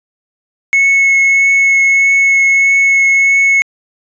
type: tone with vibrato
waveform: triangle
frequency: 2193 Hz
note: C#7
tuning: 19 cents flat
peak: -5 dBFS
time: 0.73-3.62 s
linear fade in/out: 0 ms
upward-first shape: triangle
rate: 1.6 Hz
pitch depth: 10 cents each way
effects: resampled to 16000 Hz